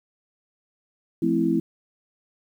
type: chord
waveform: sine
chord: F major seventh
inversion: none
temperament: equal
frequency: 174.61 / 220 / 261.6 / 329.6 Hz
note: F3 / A3 / C4 / E4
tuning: 0 / 0 / 0 / 0 cents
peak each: -27 / -26 / -25 / -22 dBFS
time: 1.22-1.6 s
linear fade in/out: 5 ms
effects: 9-bit